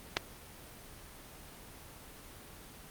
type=clicks; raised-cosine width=0.2 ms; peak=-10 / -17 dBFS; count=2; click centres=0.169 / 0.172 s; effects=pink hiss -51 dBFS RMS until 2.9 s + Opus 24 kbps